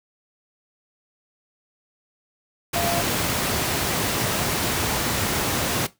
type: tone in noise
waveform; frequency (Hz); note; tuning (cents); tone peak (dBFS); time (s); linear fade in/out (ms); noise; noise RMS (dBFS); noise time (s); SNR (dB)
sine; 687; F5; -29; -25; 2.75-3.02; 10; pink; -23; 2.73-5.87; -5
effects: noise-tail reverb RT60 0.2 s tail -17 dB re dry + high-pass 80 Hz 12 dB/octave